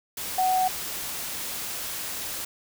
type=tone in noise; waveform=sine; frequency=745 Hz; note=F#5; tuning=12 cents sharp; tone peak=-20 dBFS; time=0.38-0.68 s; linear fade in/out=5 ms; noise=white; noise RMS=-33 dBFS; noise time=0.17-2.45 s; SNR=+10 dB; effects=none